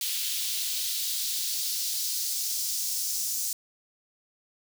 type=noise with high-pass filter sweep; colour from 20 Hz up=white; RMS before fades=-30 dBFS; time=0.01-3.53 s; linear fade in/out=2 ms; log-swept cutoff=3300 to 6000 Hz; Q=1.8; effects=none